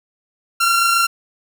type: tone pair together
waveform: sawtooth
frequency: 1369.7 / 1396.9 Hz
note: F6 / F6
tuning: -34 / 0 cents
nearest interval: unison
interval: 34 cents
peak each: -10 / -21 dBFS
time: 0.6-1.07 s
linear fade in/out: 10 ms
effects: none